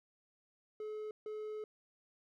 triangle tone bursts at uneven times, 428.1 Hz, A4, 47 cents flat, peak -38 dBFS, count 2, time 0.8-1.11 / 1.26-1.64 s, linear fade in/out 2 ms, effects none

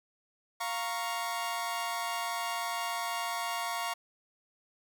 sawtooth chord, Bb minor, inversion second, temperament equal, 698.5 / 932.3 / 1108.7 Hz, F5 / Bb5 / Db6, 0 / 0 / 0 cents, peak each -33 dBFS, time 0.6-3.94 s, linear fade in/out 10 ms, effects none

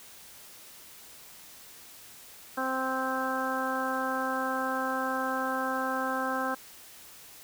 harmonic tone, 261.6 Hz, C4, in tune, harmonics 1 / 2 / 3 / 4 / 5 / 6, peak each -35 / -35 / -35 / -35 / -35 / -35 dBFS, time 2.57-6.55 s, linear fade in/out 10 ms, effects white hiss -50 dBFS RMS until 7.43 s

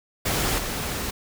pink noise with level steps, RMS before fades -24 / -29 dBFS, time 0.25-1.11 s, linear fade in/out 10 ms, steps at 0.58 s, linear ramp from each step 5 ms, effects none

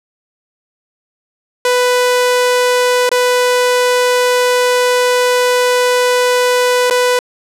sawtooth tone with dropouts, 495.9 Hz, B4, 7 cents sharp, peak -6 dBFS, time 1.65-7.19 s, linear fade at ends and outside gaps 2 ms, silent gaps 3.092-3.115 / 6.9-6.908 s, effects low-pass 12000 Hz 12 dB/octave

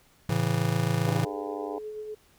square chord, A major, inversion none, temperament just, 110 / 137.5 / 165 Hz, A2 / C#3 / E3, 0 / -14 / +2 cents, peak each -29 dBFS, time 0.29-1.25 s, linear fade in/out 5 ms
harmonic tone, 100 Hz, G2, 35 cents sharp, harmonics 3 / 4 / 5 / 6 / 7 / 8 / 9 / 10, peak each -38 / -39 / -42 / -43 / -40 / -41 / -46 / -45 dBFS, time 1.06-1.79 s, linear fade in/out 10 ms
sine tone with tremolo, 427.5 Hz, A4, 50 cents flat, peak -33 dBFS, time 1.24-2.15 s, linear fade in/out 10 ms, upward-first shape sine, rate 8.3 Hz, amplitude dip 35%
effects pink hiss -61 dBFS RMS until 2.38 s

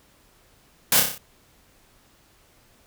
white noise with echo, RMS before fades -18 dBFS, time 0.92-1 s, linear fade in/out 2 ms, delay 30 ms, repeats 6, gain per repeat -4 dB, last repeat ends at 1.18 s, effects pink hiss -58 dBFS RMS until 2.86 s

